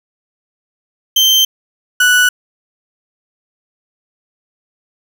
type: tone pair in turn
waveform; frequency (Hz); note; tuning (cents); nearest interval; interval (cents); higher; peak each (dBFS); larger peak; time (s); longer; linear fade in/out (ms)
35% pulse; 3123 / 1479; G7 / F#6; -7 / -1; octave + minor second; 1294; first; -6 / -6; neither; 1.16-1.45 / 2-2.29; neither; 5
effects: none